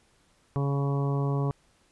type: harmonic tone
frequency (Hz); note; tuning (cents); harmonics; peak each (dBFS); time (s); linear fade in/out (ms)
140; C#3; +18; 1 / 2 / 3 / 4 / 5 / 6 / 7 / 8; -25 / -35 / -34 / -41 / -41 / -45 / -41 / -41; 0.56-1.51; 0
effects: pink hiss -65 dBFS RMS until 1.91 s + resampled to 24000 Hz